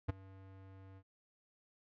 square tone with ADSR envelope, 96 Hz, G2, 36 cents flat, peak -30 dBFS, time 0.08-1.03 s, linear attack 16 ms, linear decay 13 ms, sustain -24 dB, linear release 58 ms, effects low-pass 2000 Hz 12 dB/octave

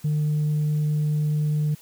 sine tone, 150.8 Hz, D3, 46 cents sharp, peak -18 dBFS, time 0.04-1.75 s, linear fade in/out 10 ms, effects tanh soft clip ceiling -18 dBFS + white hiss -51 dBFS RMS until 1.81 s

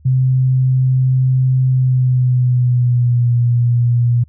sine tone with pitch glide, 129.5 to 120.13 Hz, C3 to B2, -17 to -47 cents, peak -10 dBFS, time 0.05-4.24 s, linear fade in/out 10 ms, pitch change -130 cents, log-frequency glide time 1.68-3.34 s, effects added 76 Hz sine -43 dBFS peak until 4.28 s

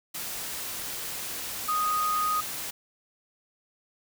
sine tone in noise, 1244.5 Hz, D#6, in tune, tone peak -24 dBFS, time 1.68-2.41 s, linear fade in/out 10 ms, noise white, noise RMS -35 dBFS, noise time 0.14-2.71 s, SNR +8 dB, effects none

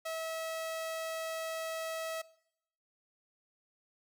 sawtooth tone, 647 Hz, E5, 32 cents flat, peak -32 dBFS, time 0.05-2.22 s, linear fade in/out 10 ms, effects noise-tail reverb RT60 0.8 s tail -21 dB re dry

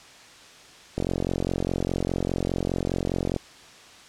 click train, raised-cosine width 2 ms, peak -12 dBFS, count 108, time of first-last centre 0.98-3.363 s, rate 44.9 Hz, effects white hiss -48 dBFS RMS until 4.08 s + low-pass 6000 Hz 12 dB/octave

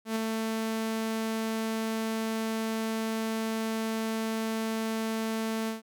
sawtooth tone with ADSR envelope, 222.4 Hz, A3, 19 cents sharp, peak -22 dBFS, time 0.05-5.82 s, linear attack 110 ms, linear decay 6 ms, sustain -3 dB, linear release 140 ms, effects none

